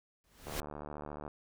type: noise with exponential growth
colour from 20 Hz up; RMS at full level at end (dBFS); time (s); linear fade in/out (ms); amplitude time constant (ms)
pink; -35; 0.24-0.6; 0; 77
type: click train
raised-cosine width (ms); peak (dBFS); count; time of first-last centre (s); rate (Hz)
1; -29; 61; 0.47-1.279; 74.2
effects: none